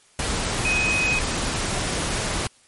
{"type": "tone in noise", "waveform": "sine", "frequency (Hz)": 2519, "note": "D#7", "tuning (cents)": 21, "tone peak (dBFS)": -20, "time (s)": [0.65, 1.19], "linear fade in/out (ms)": 2, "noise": "pink", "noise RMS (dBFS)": -25, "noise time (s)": [0.19, 2.47], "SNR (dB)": 2, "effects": ["white hiss -56 dBFS RMS until 2.67 s", "MP3 48 kbps"]}